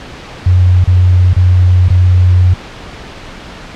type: tone with dropouts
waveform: sine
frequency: 90.6 Hz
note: F#2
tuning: 36 cents flat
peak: -4 dBFS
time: 0.46-2.54 s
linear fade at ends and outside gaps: 5 ms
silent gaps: 0.842-0.874 / 1.334-1.364 / 1.885-1.902 s
effects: pink hiss -29 dBFS RMS until 3.75 s + low-pass 4000 Hz 12 dB/octave